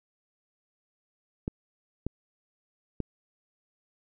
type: clicks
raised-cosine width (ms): 3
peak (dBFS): -17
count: 3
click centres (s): 1.479 / 2.066 / 3.003
effects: none